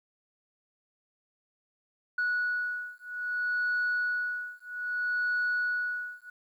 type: beating tone pair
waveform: sine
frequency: 1467 / 1467.62 Hz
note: F#6 / F#6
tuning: -15 / -15 cents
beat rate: 0.62 Hz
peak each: -30 dBFS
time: 2.18-6.3 s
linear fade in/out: 5 ms
effects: tanh soft clip ceiling -23 dBFS + 11-bit